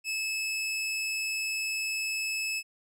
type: tone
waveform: sawtooth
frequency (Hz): 2600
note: E7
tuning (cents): -24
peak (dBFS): -26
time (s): 0.04-2.63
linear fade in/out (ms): 50
effects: low-pass 12000 Hz 12 dB/octave